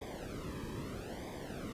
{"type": "noise with flanger", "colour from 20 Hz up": "brown", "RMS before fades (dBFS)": -43, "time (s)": [0.01, 1.73], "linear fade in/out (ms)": 10, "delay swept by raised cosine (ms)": [0.71, 1.44], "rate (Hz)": 0.78, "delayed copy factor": -0.95, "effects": ["resampled to 32000 Hz"]}